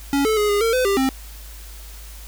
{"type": "tone with pitch steps", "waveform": "square", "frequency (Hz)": [280.1, 436.4, 417.8, 409, 455.5, 508, 396.5, 265], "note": ["C#4", "A4", "G#4", "G#4", "A#4", "B4", "G4", "C4"], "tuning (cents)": [18, -14, 10, -26, -40, 49, 20, 22], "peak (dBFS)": -17, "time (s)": [0.13, 1.09], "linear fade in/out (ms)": 0, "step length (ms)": 120, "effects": ["added 52 Hz sine -36 dBFS peak until 2.27 s", "white hiss -43 dBFS RMS until 2.27 s"]}